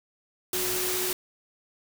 sine tone in noise, 366.3 Hz, F#4, 17 cents flat, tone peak -32 dBFS, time 0.53-1.13 s, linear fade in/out 2 ms, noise white, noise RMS -29 dBFS, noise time 0.53-1.13 s, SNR -6 dB, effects none

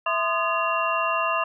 sine tone cluster, 660 / 1035 / 1230 / 1697 / 2759 Hz, E5 / C6 / D#6 / G#6 / F7, +2 / -19 / -20 / +37 / -22 cents, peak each -28 / -26 / -26 / -34 / -28 dBFS, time 0.06-1.44 s, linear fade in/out 5 ms, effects none

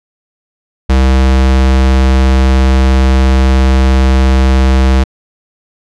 square tone, 65.5 Hz, C2, 2 cents sharp, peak -6 dBFS, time 0.89-5.04 s, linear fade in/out 10 ms, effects low-pass 6000 Hz 12 dB/octave

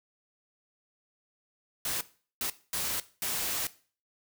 white noise bursts at uneven times, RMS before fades -32 dBFS, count 4, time 1.85-2.01 / 2.41-2.5 / 2.73-3 / 3.22-3.67 s, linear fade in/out 2 ms, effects noise-tail reverb RT60 0.4 s tail -17 dB re dry

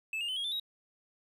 triangle tone with pitch steps, 2619 / 2823 / 3043 / 3281 / 3537 / 3812 Hz, E7 / F7 / F#7 / G#7 / A7 / A#7, -12 / +18 / +48 / -22 / +8 / +38 cents, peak -31 dBFS, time 0.13-0.598 s, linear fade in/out 2 ms, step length 78 ms, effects none

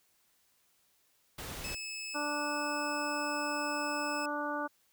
pink noise, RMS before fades -42 dBFS, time 1.38-1.75 s, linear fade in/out 5 ms
20% pulse tone, 2600 Hz, E7, 24 cents flat, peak -34 dBFS, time 1.64-4.26 s, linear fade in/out 5 ms
harmonic tone, 293.7 Hz, D4, in tune, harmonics 1 / 2 / 3 / 4 / 5, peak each -39 / -39 / -39 / -39 / -39 dBFS, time 2.14-4.68 s, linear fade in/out 20 ms
effects white hiss -71 dBFS RMS until 4.92 s

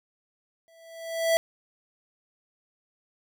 square tone with exponential growth, 659.3 Hz, E5, in tune, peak -18 dBFS, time 0.68-1.37 s, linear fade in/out 0 ms, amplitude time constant 150 ms, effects none

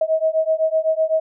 sine beating tone pair, 633 / 640.9 Hz, D#5 / E5, +30 / -49 cents, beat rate 7.9 Hz, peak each -19 dBFS, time 0.01-1.2 s, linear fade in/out 5 ms, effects none

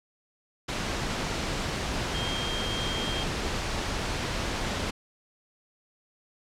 sine tone in noise, 3205 Hz, G7, 38 cents sharp, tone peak -33 dBFS, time 2.14-3.24 s, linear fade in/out 10 ms, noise pink, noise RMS -30 dBFS, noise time 0.68-4.91 s, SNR -6 dB, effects low-pass 6000 Hz 12 dB/octave

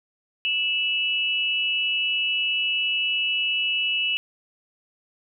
sine tone pair together, 2637 / 2926 Hz, E7 / F#7, 0 / -20 cents, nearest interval major second, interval 180 cents, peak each -24 dBFS, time 0.45-4.17 s, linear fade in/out 0 ms, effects none

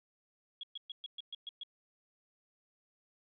sine tone bursts, 3322 Hz, G#7, in tune, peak -40 dBFS, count 8, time 0.61-1.634 s, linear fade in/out 2 ms, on 23 ms, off 120 ms, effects none

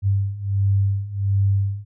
sine beating tone pair, 98 / 99.4 Hz, G2 / G2, 0 / +25 cents, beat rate 1.4 Hz, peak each -22 / -19 dBFS, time 0.02-1.85 s, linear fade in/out 50 ms, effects none

